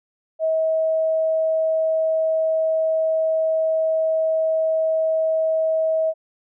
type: tone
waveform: sine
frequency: 640 Hz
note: D#5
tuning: 49 cents sharp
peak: -17 dBFS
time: 0.39-6.14 s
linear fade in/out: 50 ms
effects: none